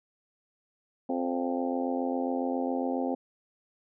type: harmonic tone with a mistuned harmonic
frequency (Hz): 87.31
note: F2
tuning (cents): 0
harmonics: 3 / 4 / 5 / 6 / 7 / 8 / 9 / 10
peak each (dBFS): -30 / -38 / -38 / -34 / -45 / -38 / -37 / -47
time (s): 1.09-3.15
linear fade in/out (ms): 5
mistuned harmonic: 7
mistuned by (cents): -66
effects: none